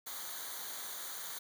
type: noise with comb filter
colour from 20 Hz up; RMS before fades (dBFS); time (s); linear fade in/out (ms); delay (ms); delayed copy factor
white; -43; 0.06-1.39; 10; 0.38; -0.75
effects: none